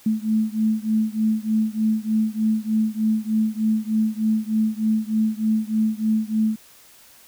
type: beating tone pair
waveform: sine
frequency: 216.8 / 220.1 Hz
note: A3 / A3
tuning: -25 / +1 cents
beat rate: 3.3 Hz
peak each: -21 / -22 dBFS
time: 0.06-6.56 s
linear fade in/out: 5 ms
effects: white hiss -50 dBFS RMS until 7.27 s